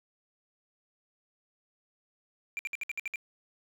triangle tone bursts, 2370 Hz, D7, 15 cents sharp, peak -30 dBFS, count 8, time 2.57-3.158 s, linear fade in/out 0 ms, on 21 ms, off 60 ms, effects none

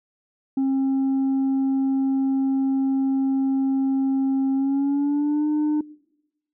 sine tone with pitch glide, 268.7 to 301.6 Hz, C4 to D4, +46 to +46 cents, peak -16 dBFS, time 0.57-5.81 s, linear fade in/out 5 ms, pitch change +200 cents, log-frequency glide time 4.54-5.47 s, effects noise-tail reverb RT60 1.0 s tail -24 dB re dry + tanh soft clip ceiling -18 dBFS

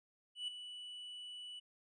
triangle tone with ADSR envelope, 2960 Hz, F#7, in tune, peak -35 dBFS, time 0.35-1.6 s, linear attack 130 ms, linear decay 4 ms, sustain -10 dB, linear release 14 ms, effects resampled to 24000 Hz

